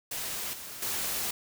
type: noise with level steps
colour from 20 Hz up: white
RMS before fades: -35 / -42 / -32 dBFS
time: 0.11-1.31 s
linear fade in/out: 5 ms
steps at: 0.53 / 0.82 s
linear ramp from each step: 5 ms
effects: none